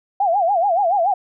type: tone with vibrato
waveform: sine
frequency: 740 Hz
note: F#5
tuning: in tune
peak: -14 dBFS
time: 0.2-1.14 s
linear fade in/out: 5 ms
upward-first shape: sine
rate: 7 Hz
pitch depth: 200 cents each way
effects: none